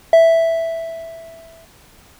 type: tone with exponential decay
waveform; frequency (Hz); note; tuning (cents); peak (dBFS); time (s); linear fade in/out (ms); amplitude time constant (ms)
triangle; 659; E5; -1; -3; 0.13-1.65; 2; 330
effects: pink hiss -48 dBFS RMS until 2.19 s